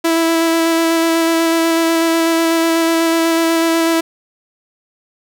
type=tone with vibrato; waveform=sawtooth; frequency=329.6 Hz; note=E4; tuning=in tune; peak=-8 dBFS; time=0.04-4.01 s; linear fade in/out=10 ms; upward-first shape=square; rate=8.1 Hz; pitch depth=10 cents each way; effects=none